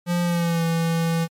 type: tone with pitch glide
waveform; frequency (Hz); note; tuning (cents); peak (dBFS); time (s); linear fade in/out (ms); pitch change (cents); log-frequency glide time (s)
square; 174.61 to 165.76; F3 to E3; 0 to +10; -20; 0.06-1.28; 50; -90; 0.23-0.64
effects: MP3 64 kbps